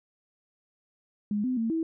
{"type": "tone with pitch steps", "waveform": "sine", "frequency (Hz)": [207.4, 254.6, 226.6, 325.1], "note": ["G#3", "C4", "A#3", "E4"], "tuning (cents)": [-2, -47, -49, -24], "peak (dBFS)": -25, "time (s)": [1.31, 1.83], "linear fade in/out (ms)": 2, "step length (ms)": 130, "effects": []}